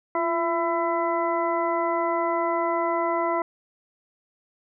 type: harmonic tone with a mistuned harmonic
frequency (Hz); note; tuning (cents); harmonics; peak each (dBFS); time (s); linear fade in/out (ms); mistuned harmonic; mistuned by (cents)
334.4; E4; +25; 1 / 2 / 3 / 4 / 6; -28 / -26 / -26 / -32 / -35; 0.15-3.42; 2; 1; +47
effects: none